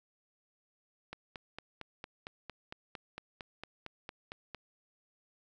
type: click train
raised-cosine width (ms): 0.3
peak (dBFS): -26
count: 16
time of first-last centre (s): 1.13-4.547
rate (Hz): 4.39
effects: none